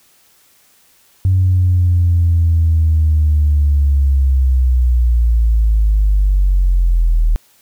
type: linear sweep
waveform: sine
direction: down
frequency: 94.2 to 38.89 Hz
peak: -8 dBFS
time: 1.25-7.36 s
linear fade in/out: 0 ms
effects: tanh soft clip ceiling -5 dBFS + white hiss -52 dBFS RMS until 7.61 s